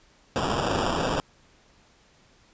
white noise with sample-and-hold, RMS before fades -26 dBFS, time 0.36-1.2 s, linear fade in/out 0 ms, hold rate 2100 Hz, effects pink hiss -59 dBFS RMS until 2.53 s + resampled to 16000 Hz

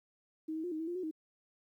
sine tone with pitch steps, 315.4 / 318.7 / 355.2 / 312.8 / 324.1 / 349.1 / 367.6 / 314.8 Hz, D#4 / D#4 / F4 / D#4 / E4 / F4 / F#4 / D#4, +24 / +42 / +29 / +9 / -29 / -1 / -11 / +20 cents, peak -35 dBFS, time 0.48-1.112 s, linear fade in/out 10 ms, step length 79 ms, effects 12-bit

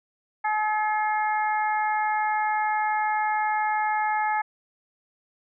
harmonic tone, 427.1 Hz, G#4, 48 cents sharp, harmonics 2 / 3 / 4 / 5, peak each -23 / -33 / -31 / -33 dBFS, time 0.44-4.42 s, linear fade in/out 10 ms, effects none

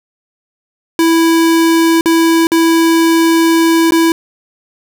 square tone with dropouts, 329.6 Hz, E4, in tune, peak -8 dBFS, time 0.99-4.12 s, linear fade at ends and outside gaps 1 ms, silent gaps 2.01-2.058 / 2.47-2.518 / 3.908-3.921 s, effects none

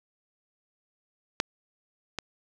clicks, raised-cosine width 0.2 ms, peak -6 / -14 dBFS, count 2, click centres 1.401 / 2.187 s, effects none

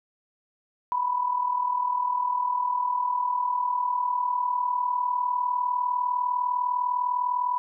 sine tone with amplitude modulation, 987.8 Hz, B5, in tune, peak -20 dBFS, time 0.92-7.58 s, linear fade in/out 0 ms, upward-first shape sine, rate 39.9 Hz, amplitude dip 65%, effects none

